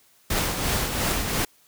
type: noise with tremolo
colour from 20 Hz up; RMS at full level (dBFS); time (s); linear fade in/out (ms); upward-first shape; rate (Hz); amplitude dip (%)
pink; -23; 0.3-1.45; 5; triangle; 2.9; 50
effects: white hiss -59 dBFS RMS until 1.67 s